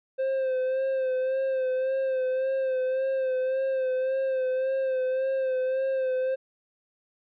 triangle tone with vibrato, 523.3 Hz, C5, in tune, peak -22 dBFS, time 0.18-6.36 s, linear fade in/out 20 ms, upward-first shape sine, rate 1.8 Hz, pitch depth 35 cents each way, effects resampled to 8000 Hz

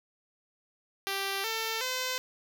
5% pulse tone with pitch steps, 392 / 447.7 / 511.3 Hz, G4 / A4 / C5, 0 / +30 / -40 cents, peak -19 dBFS, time 1.07-2.18 s, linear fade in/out 0 ms, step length 370 ms, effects 10-bit

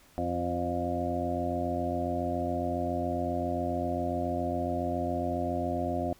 harmonic tone with a mistuned harmonic, 87.31 Hz, F2, in tune, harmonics 1 / 2 / 3 / 4 / 6 / 7 / 8, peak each -36 / -40 / -34 / -37 / -39 / -35 / -34 dBFS, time 0.18-6.13 s, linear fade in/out 0 ms, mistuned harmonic 8, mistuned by +17 cents, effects pink hiss -59 dBFS RMS until 6.19 s

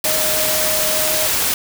sine tone in noise, 622.3 Hz, D#5, in tune, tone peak -23 dBFS, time 0.05-1.27 s, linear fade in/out 2 ms, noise white, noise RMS -18 dBFS, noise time 0.04-1.54 s, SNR -8 dB, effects none

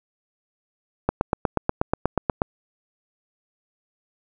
click train, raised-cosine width 1 ms, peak -5 dBFS, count 12, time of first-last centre 1.09-2.419 s, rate 8.28 Hz, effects none

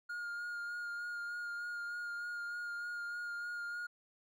triangle tone with vibrato, 1420 Hz, F6, 28 cents sharp, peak -37 dBFS, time 0.09-3.87 s, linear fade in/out 10 ms, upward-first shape sine, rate 3.3 Hz, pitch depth 17 cents each way, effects none

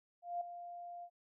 sine tone with ADSR envelope, 698.5 Hz, F5, in tune, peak -34 dBFS, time 0.22-1.1 s, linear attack 190 ms, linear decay 5 ms, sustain -11 dB, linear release 66 ms, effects none

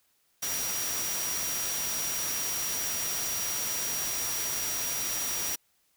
sine tone in noise, 5740 Hz, F8, 47 cents sharp, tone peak -33 dBFS, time 0.42-5.56 s, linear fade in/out 10 ms, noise white, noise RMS -33 dBFS, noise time 0.42-5.56 s, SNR -3 dB, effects white hiss -70 dBFS RMS until 5.96 s

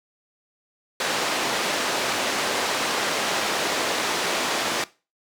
pink band-pass noise, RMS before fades -25 dBFS, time 1-4.84 s, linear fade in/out 2 ms, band 380 to 6500 Hz, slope 12 dB/octave, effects noise-tail reverb RT60 0.3 s tail -19 dB re dry

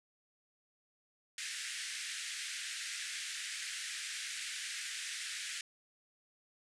pink band-pass noise, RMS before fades -42 dBFS, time 1.38-5.61 s, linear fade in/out 2 ms, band 1600 to 9700 Hz, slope 48 dB/octave, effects none

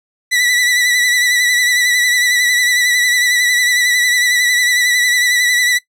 sawtooth tone with vibrato, 1967 Hz, B6, 7 cents flat, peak -8 dBFS, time 0.31-5.79 s, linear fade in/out 20 ms, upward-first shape triangle, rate 11 Hz, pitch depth 48 cents each way, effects noise-tail reverb RT60 0.1 s tail -17 dB re dry + low-pass 12000 Hz 12 dB/octave

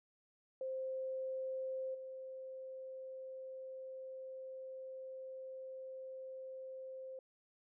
sine tone with level steps, 524 Hz, C5, 2 cents sharp, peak -38 / -45 dBFS, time 0.61-7.19 s, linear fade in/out 2 ms, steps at 1.94 s, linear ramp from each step 10 ms, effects none

